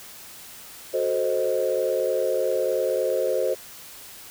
sine chord, F# diminished seventh, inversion none, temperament equal, 370 / 440 / 523.3 / 622.3 Hz, F#4 / A4 / C5 / Eb5, 0 / 0 / 0 / 0 cents, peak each -28 / -27 / -23 / -28 dBFS, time 0.93-3.55 s, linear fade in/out 20 ms, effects tanh soft clip ceiling -12 dBFS + white hiss -43 dBFS RMS until 4.3 s

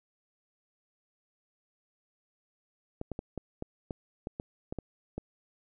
clicks, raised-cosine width 2 ms, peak -22 dBFS, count 11, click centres 3.014 / 3.117 / 3.191 / 3.377 / 3.624 / 3.908 / 4.271 / 4.399 / 4.725 / 4.787 / 5.18 s, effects none

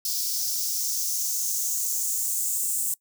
blue noise with high-pass filter sweep, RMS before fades -27 dBFS, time 0.05-2.94 s, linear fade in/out 2 ms, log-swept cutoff 5000 to 8000 Hz, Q 3.3, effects noise-tail reverb RT60 0.1 s tail -22 dB re dry

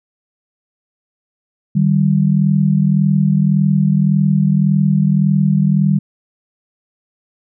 sine tone pair together, 152.2 / 193.98 Hz, D#3 / G3, -38 / -18 cents, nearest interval major third, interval 420 cents, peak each -13 dBFS, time 1.75-5.99 s, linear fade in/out 10 ms, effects none

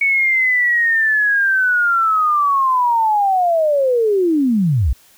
sine linear sweep, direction down, 2232 to 51.3 Hz, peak -12 dBFS, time 0.01-4.93 s, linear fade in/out 5 ms, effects white hiss -50 dBFS RMS until 5.17 s

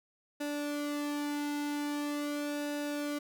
sawtooth tone with flanger, 292.1 Hz, D4, 9 cents flat, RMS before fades -35 dBFS, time 0.4-3.19 s, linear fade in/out 10 ms, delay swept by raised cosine 0.92 to 1.67 ms, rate 0.43 Hz, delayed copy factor -0.65, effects none

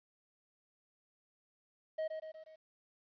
triangle tone with echo, 631 Hz, D#5, 24 cents sharp, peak -32 dBFS, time 1.98-2.08 s, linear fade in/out 10 ms, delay 120 ms, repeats 4, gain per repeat -5 dB, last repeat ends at 2.56 s, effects resampled to 11025 Hz + 12-bit

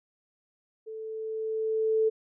sine tone with level ramp, 440 Hz, A4, in tune, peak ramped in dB -37 to -20 dBFS, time 0.86-2.1 s, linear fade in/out 20 ms, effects none

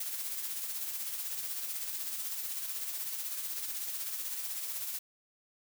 blue noise with tremolo, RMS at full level -36 dBFS, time 0-4.99 s, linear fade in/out 5 ms, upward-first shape sine, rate 16 Hz, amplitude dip 40%, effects none

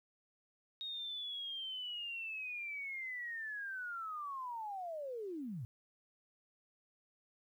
sine linear sweep, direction down, 3752 to 103.8 Hz, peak -40 dBFS, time 0.81-5.65 s, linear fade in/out 0 ms, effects 12-bit

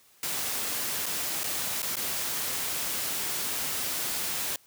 white noise with dropouts, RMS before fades -31 dBFS, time 0.23-4.56 s, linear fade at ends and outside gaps 2 ms, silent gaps 1.059-1.063 / 1.435-1.44 / 1.82-1.828 / 1.957-1.967 s, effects white hiss -60 dBFS RMS until 4.66 s + high-pass 80 Hz 12 dB/octave

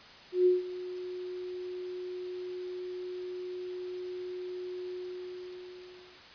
sine tone with ADSR envelope, 363 Hz, F#4, 33 cents flat, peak -19 dBFS, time 0.32-6.23 s, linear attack 140 ms, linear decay 160 ms, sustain -17 dB, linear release 1300 ms, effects white hiss -51 dBFS RMS until 6.34 s + resampled to 11025 Hz

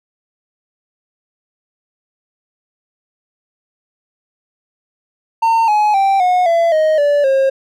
triangle tone with pitch steps, 909 / 843.2 / 782.2 / 725.7 / 673.2 / 624.5 / 579.3 / 537.4 Hz, A#5 / G#5 / G5 / F#5 / E5 / D#5 / D5 / C5, -44 / +26 / -4 / -34 / +36 / +6 / -24 / +46 cents, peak -8 dBFS, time 5.42-7.5 s, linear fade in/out 10 ms, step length 260 ms, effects none

